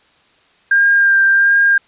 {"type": "tone with vibrato", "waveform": "sine", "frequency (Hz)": 1599, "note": "G6", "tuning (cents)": 34, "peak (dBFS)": -8, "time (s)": [0.71, 1.78], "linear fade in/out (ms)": 5, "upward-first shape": "sine", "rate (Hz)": 1.4, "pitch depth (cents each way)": 18, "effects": ["white hiss -53 dBFS RMS until 1.87 s", "resampled to 8000 Hz"]}